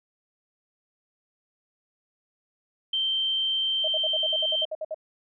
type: tone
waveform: sine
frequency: 3128 Hz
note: G7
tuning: 4 cents flat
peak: -23 dBFS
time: 2.93-4.65 s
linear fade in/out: 5 ms
type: tone bursts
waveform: sine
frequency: 627 Hz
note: D#5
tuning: 13 cents sharp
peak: -28 dBFS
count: 12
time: 3.84-4.945 s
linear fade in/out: 5 ms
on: 38 ms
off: 59 ms
effects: none